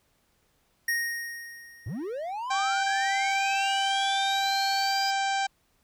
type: tone with exponential decay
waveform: square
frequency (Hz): 1864.7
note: A#6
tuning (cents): 0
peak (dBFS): -24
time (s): 0.88-2.31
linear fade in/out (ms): 5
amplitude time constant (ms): 310
type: linear sweep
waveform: triangle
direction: up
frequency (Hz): 82.41 to 4968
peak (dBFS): -29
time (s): 1.86-5.11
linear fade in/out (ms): 5
type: harmonic tone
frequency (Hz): 784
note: G5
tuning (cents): 0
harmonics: 1 / 2 / 3 / 4 / 5 / 6 / 7 / 8 / 9 / 10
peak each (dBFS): -26 / -32 / -36 / -38 / -40 / -42 / -43 / -44 / -45 / -46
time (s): 2.5-5.47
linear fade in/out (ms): 10
effects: pink hiss -69 dBFS RMS until 5.83 s